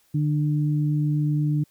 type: tone pair together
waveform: sine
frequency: 149.3 / 298.6 Hz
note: D3 / D4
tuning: +29 / +29 cents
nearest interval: octave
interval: 1200 cents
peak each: -20 / -28 dBFS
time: 0.14-1.64 s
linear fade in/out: 10 ms
effects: white hiss -63 dBFS RMS until 1.7 s